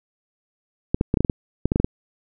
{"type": "clicks", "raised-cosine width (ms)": 3, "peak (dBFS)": -5, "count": 12, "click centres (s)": [0.945, 1.011, 1.141, 1.172, 1.206, 1.248, 1.298, 1.656, 1.719, 1.759, 1.8, 1.845], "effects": []}